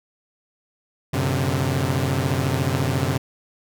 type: tone cluster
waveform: sawtooth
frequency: 92.3 / 114.4 / 131.2 / 145.4 Hz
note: F#2 / A#2 / C3 / D3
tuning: -4 / -32 / +5 / -17 cents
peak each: -22 / -27 / -19 / -22 dBFS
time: 1.13-3.18 s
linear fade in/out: 10 ms
effects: none